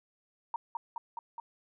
sine tone with echo, 932.3 Hz, A#5, in tune, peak -30 dBFS, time 0.54-0.56 s, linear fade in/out 2 ms, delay 210 ms, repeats 4, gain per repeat -2 dB, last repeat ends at 1.4 s, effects none

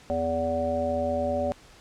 harmonic tone with a mistuned harmonic, 82.41 Hz, E2, in tune, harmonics 1 / 3 / 5 / 7 / 9, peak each -35 / -32 / -37 / -26 / -32 dBFS, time 0.1-1.52 s, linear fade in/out 0 ms, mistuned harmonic 1, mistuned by -24 cents, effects pink hiss -52 dBFS RMS until 1.8 s + low-pass 8000 Hz 12 dB/octave

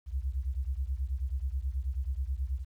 sine beating tone pair, 62.4 / 71.7 Hz, B1 / D2, +19 / -41 cents, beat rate 9.3 Hz, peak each -32 / -34 dBFS, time 0.06-2.65 s, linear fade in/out 50 ms, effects 11-bit

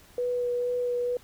sine tone with vibrato, 489.4 Hz, B4, 16 cents flat, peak -25 dBFS, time 0.18-1.17 s, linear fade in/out 2 ms, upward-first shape sine, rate 2.2 Hz, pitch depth 11 cents each way, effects pink hiss -55 dBFS RMS until 1.23 s

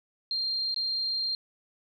sine tone with dropouts, 4189 Hz, C8, 1 cent sharp, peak -27 dBFS, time 0.31-1.35 s, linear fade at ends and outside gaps 1 ms, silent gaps 0.744-0.762 s, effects 11-bit

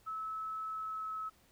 sine tone with pitch glide, 1300 to 1292.5 Hz, E6 to E6, -24 to -34 cents, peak -37 dBFS, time 0.06-1.3 s, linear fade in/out 20 ms, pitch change -10 cents, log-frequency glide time 0.67-1.15 s, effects pink hiss -67 dBFS RMS until 1.51 s

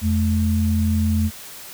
sine tone pair together, 85.8 / 216.2 Hz, F2 / A3, -30 / -30 cents, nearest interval octave + major third, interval 1600 cents, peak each -18 / -20 dBFS, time 0.01-1.31 s, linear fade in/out 50 ms, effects white hiss -38 dBFS RMS until 1.73 s

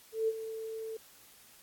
sine tone with ADSR envelope, 444.5 Hz, A4, 18 cents sharp, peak -25 dBFS, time 0.12-0.97 s, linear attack 160 ms, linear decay 40 ms, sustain -12 dB, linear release 5 ms, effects white hiss -58 dBFS RMS until 1.62 s + AAC 64 kbps

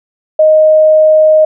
sine tone, 622.3 Hz, D#5, in tune, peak -3 dBFS, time 0.39-1.45 s, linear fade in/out 5 ms, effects none

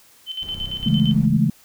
sine tone with tremolo, 3067 Hz, G7, 38 cents flat, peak -24 dBFS, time 0.26-1.15 s, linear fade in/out 50 ms, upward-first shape square, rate 8.8 Hz, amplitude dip 65%
brown noise, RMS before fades -37 dBFS, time 0.41-1.27 s, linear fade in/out 20 ms
click train, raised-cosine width 5 ms, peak -24 dBFS, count 27, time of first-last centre 0.55-1.365 s, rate 31.9 Hz
sine chord, A major seventh, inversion first, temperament equal, 138.59 / 164.81 / 207.7 / 220 Hz, C#3 / E3 / G#3 / A3, 0 / 0 / 0 / 0 cents, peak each -20 dBFS, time 0.86-1.5 s, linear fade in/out 5 ms
effects white hiss -52 dBFS RMS until 1.64 s

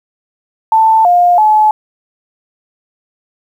sine tone with pitch steps, 886 / 707 / 857 Hz, A5 / F5 / A5, +12 / +21 / -46 cents, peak -5 dBFS, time 0.72-1.71 s, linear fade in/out 2 ms, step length 330 ms, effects 7-bit

